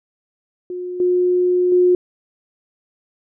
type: tone with level steps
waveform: sine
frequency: 359.9 Hz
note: F#4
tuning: 48 cents flat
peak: -24 / -13 / -10 dBFS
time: 0.7-1.95 s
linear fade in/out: 2 ms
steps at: 1 / 1.72 s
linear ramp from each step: 2 ms
effects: none